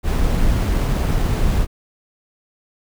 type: noise with sample-and-hold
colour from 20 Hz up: brown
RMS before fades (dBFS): -17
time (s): 0.03-1.67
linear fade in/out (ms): 50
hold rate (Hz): 11025
effects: none